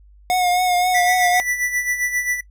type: tone with vibrato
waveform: square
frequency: 723 Hz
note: F#5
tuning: 40 cents flat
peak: -16 dBFS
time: 0.3-1.4 s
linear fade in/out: 0 ms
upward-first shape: triangle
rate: 3.8 Hz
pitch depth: 38 cents each way
type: tone with tremolo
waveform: square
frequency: 1972 Hz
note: B6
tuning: 3 cents flat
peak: -18 dBFS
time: 0.94-2.41 s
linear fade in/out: 10 ms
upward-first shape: sine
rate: 7.5 Hz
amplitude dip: 65%
effects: noise-tail reverb RT60 0.1 s tail -19 dB re dry + added 50 Hz sine -45 dBFS peak until 2.5 s